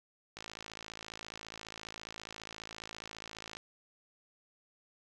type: click train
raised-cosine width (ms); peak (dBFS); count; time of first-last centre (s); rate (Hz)
0.2; -26; 176; 0.37-3.569; 54.7
effects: none